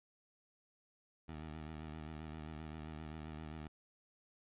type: tone with vibrato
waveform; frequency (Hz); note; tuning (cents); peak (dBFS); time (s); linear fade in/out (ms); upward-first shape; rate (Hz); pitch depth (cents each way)
15% pulse; 77.9; D#2; +3; -39; 1.28-3.68; 10; sine; 7.6; 55
effects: resampled to 8000 Hz + 13-bit